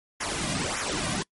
pink noise with flanger, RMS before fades -29 dBFS, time 0.2-1.23 s, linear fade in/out 10 ms, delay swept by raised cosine 0.22 to 2.32 ms, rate 1.7 Hz, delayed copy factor -0.8, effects noise-tail reverb RT60 0.1 s tail -24 dB re dry + MP3 48 kbps

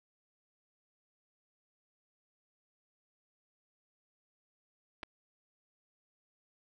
clicks, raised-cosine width 0.3 ms, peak -25 / -26 dBFS, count 2, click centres 5.031 / 5.034 s, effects none

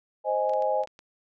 sine chord, Ab major, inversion first, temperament equal, 523.3 / 622.3 / 830.6 Hz, C5 / Eb5 / Ab5, 0 / 0 / 0 cents, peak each -27 dBFS, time 0.24-0.86 s, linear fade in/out 50 ms
clicks, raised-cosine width 0.2 ms, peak -30 dBFS, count 6, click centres 0.495 / 0.536 / 0.623 / 0.836 / 0.874 / 0.991 s
effects none

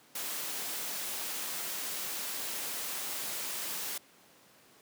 white noise, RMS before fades -37 dBFS, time 0.15-3.98 s, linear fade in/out 5 ms, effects pink hiss -60 dBFS RMS until 4.81 s + high-pass 200 Hz 12 dB/octave

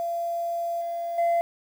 sine tone with level steps, 683 Hz, F5, 39 cents flat, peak -25 / -27 / -17 dBFS, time 0-1.41 s, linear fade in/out 0 ms, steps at 0.81 / 1.18 s, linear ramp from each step 5 ms, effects tanh soft clip ceiling -19 dBFS + 8-bit

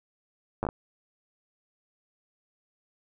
slowing click train, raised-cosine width 1 ms, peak -15 dBFS, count 5, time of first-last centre 0.63-0.689 s, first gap 9 ms, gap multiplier 1.34, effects none

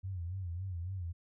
sine tone with vibrato, 90.3 Hz, F#2, 42 cents flat, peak -36 dBFS, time 0.03-1.13 s, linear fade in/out 20 ms, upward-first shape sine, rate 3.6 Hz, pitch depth 120 cents each way, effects none

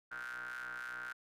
40% pulse ring-modulated tone, 61.74 Hz, B1, in tune, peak -38 dBFS, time 0.11-1.13 s, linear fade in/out 10 ms, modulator 1480 Hz, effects resampled to 32000 Hz

